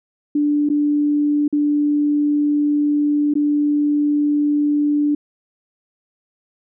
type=tone with dropouts; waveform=sine; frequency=293.7 Hz; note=D4; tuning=in tune; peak=-14 dBFS; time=0.35-5.15 s; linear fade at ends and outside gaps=5 ms; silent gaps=0.69-0.699 / 1.48-1.526 / 3.339-3.353 s; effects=none